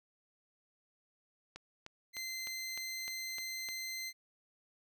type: click train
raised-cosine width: 0.2 ms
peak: -29 dBFS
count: 8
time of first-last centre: 1.56-3.688 s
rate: 3.29 Hz
type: tone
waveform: 20% pulse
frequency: 2069 Hz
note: C7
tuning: 20 cents flat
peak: -34 dBFS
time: 2.13-4.13 s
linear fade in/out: 50 ms
effects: none